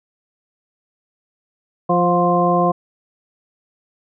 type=harmonic tone with a mistuned harmonic; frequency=175 Hz; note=F3; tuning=4 cents sharp; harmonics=1 / 2 / 3 / 4 / 6; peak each=-19 / -21 / -20 / -18 / -19 dBFS; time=1.89-2.72 s; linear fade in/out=10 ms; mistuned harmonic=4; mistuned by=+21 cents; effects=none